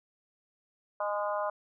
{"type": "harmonic tone with a mistuned harmonic", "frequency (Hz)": 205.4, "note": "G#3", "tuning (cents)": -19, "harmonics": [3, 4, 5, 6, 7], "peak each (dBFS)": [-32, -37, -35, -38, -43], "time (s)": [1, 1.5], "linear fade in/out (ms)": 5, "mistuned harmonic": 4, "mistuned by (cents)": 17, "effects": []}